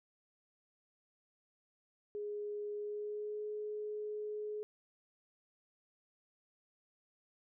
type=tone with pitch glide; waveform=sine; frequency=415.3 to 422.3 Hz; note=G#4 to G#4; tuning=0 to +29 cents; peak=-38 dBFS; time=2.15-4.63 s; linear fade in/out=0 ms; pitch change=+29 cents; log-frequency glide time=2.75-3.44 s; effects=none